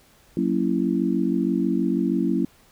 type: chord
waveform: sine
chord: F# dominant seventh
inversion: none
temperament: just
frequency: 185 / 231.2 / 277.5 / 333 Hz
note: F#3 / A#3 / C#4 / E4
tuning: 0 / -14 / +2 / +18 cents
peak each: -25 dBFS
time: 0.37-2.45 s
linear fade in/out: 2 ms
effects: pink hiss -56 dBFS RMS until 2.71 s